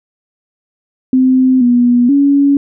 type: tone with pitch steps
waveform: sine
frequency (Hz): 258.5 / 243 / 281.4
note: C4 / B3 / C#4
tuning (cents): -21 / -28 / +26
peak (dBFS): -6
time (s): 1.13-2.57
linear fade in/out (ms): 2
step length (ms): 480
effects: none